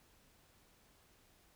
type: silence
effects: pink hiss -68 dBFS RMS until 1.55 s